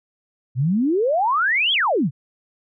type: exponential two-way sweep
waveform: sine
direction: up then down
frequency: 116.54 to 3429 to 116.54 Hz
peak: -16 dBFS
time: 0.55-2.11 s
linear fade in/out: 50 ms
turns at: 1.73 s
effects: none